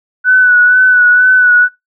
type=tone with vibrato; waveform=sine; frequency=1487 Hz; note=F#6; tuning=8 cents sharp; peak=-4 dBFS; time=0.24-1.69 s; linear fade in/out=50 ms; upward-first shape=sine; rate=2.1 Hz; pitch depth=30 cents each way; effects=noise-tail reverb RT60 0.2 s tail -23 dB re dry